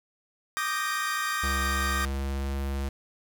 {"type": "chord", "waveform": "40% pulse", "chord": "Eb major seventh", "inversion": "third", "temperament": "equal with one note detuned", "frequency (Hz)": [1174.7, 1234.5, 1568, 1864.7], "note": ["D6", "Eb6", "G6", "Bb6"], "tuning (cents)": [0, -14, 0, 0], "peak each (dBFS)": -32, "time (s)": [0.57, 2.05], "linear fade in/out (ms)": 0}
{"type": "tone with pitch glide", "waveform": "square", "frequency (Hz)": [67.9, 68.69], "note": ["C#2", "C#2"], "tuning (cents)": [-35, -15], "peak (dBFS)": -29, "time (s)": [1.43, 2.89], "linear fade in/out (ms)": 5, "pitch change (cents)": 20, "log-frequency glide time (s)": [1.83, 2.54]}
{"effects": ["8-bit"]}